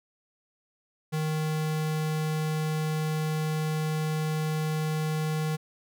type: tone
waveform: square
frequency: 155.56 Hz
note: D#3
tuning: in tune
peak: -27 dBFS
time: 1.12-5.57 s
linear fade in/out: 20 ms
effects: none